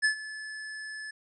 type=tone with ADSR envelope; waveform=square; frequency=1729 Hz; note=A6; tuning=31 cents flat; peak=-21 dBFS; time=0.02-1.11 s; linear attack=27 ms; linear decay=100 ms; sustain=-17 dB; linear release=7 ms; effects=resampled to 22050 Hz